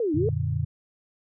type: exponential two-way sweep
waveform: sine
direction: down then up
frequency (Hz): 493.9 to 287.7 to 466.1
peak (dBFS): -22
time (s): 0-0.29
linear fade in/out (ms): 2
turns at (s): 0.14
type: chord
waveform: sine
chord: Gb augmented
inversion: none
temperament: equal with one note detuned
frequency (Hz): 90.54 / 116.54 / 146.83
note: Gb2 / Bb2 / D3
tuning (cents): -37 / 0 / 0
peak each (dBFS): -28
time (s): 0.14-0.65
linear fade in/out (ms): 10
effects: none